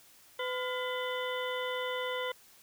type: harmonic tone with a mistuned harmonic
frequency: 504 Hz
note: B4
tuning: 35 cents sharp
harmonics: 1 / 2 / 3 / 4 / 6 / 7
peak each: -35 / -39 / -42 / -40 / -43 / -44 dBFS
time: 0.39-2.32 s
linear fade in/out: 5 ms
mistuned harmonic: 3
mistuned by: -110 cents
effects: white hiss -59 dBFS RMS until 2.62 s